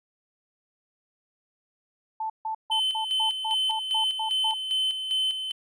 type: tone bursts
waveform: sine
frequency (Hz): 880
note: A5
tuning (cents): 0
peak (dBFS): -27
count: 10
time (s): 2.2-4.54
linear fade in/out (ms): 5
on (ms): 99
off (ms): 150
type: tone with tremolo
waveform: triangle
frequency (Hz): 3060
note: G7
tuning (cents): -42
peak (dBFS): -21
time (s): 2.71-5.52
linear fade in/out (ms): 10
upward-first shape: square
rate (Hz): 2.5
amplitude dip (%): 55
effects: none